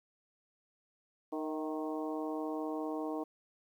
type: harmonic tone with a mistuned harmonic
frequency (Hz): 154.9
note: D#3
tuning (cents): -7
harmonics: 2 / 3 / 4 / 5 / 6 / 7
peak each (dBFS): -37 / -41 / -43 / -45 / -47 / -48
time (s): 1.32-3.24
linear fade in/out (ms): 10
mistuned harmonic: 4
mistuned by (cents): +43
effects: 11-bit